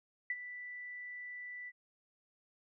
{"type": "tone with ADSR envelope", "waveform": "sine", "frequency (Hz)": 1975.5, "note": "B6", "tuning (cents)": 0, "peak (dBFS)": -31, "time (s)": [0.3, 1.72], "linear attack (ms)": 3, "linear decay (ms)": 43, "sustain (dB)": -12, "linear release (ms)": 41, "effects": []}